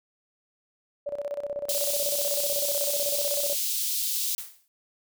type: tone with tremolo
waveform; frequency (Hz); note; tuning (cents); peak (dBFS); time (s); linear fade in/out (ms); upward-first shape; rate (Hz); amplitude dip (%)
sine; 575; D5; -37; -27; 1.06-3.55; 10; square; 16; 75
type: high-pass noise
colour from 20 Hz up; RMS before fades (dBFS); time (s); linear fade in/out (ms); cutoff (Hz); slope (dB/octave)
white; -28; 1.69-4.35; 2; 3300; 24
type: noise with exponential decay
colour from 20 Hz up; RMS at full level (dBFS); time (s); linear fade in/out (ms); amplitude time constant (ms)
blue; -33; 4.38-4.68; 1; 65
effects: none